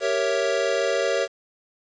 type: chord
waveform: square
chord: G diminished seventh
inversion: none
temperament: equal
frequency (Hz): 392 / 466.2 / 554.4 / 659.3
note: G4 / Bb4 / Db5 / Fb5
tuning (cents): 0 / 0 / 0 / 0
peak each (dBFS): -29 / -27 / -25 / -29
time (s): 0-1.28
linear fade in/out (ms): 50
effects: resampled to 16000 Hz + 8-bit